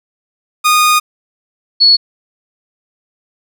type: tone pair in turn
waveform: sawtooth / sine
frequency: 1231 / 4387 Hz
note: D#6 / C#8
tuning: -19 / -19 cents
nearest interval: octave + minor seventh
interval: 2200 cents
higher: second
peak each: -4 dBFS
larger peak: neither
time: 0.64-1 / 1.8-1.97 s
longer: first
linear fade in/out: 20 ms
effects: none